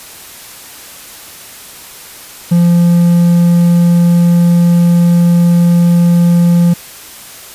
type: tone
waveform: triangle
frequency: 172.6 Hz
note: F3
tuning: 20 cents flat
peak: -3 dBFS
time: 2.51-6.74 s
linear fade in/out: 10 ms
effects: white hiss -32 dBFS RMS until 7.54 s + resampled to 32000 Hz